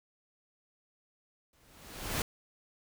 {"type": "noise with exponential growth", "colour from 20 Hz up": "pink", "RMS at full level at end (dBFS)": -30, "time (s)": [1.53, 2.22], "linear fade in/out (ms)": 2, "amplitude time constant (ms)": 150, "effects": []}